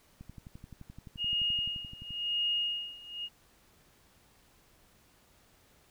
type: click train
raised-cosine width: 5 ms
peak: -34 dBFS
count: 23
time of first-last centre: 0.21-2.107 s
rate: 11.6 Hz
type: tone with tremolo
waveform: sine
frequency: 2858 Hz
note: F7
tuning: 39 cents sharp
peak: -27 dBFS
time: 1.17-3.29 s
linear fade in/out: 50 ms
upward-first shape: sine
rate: 0.95 Hz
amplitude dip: 90%
effects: pink hiss -64 dBFS RMS until 5.9 s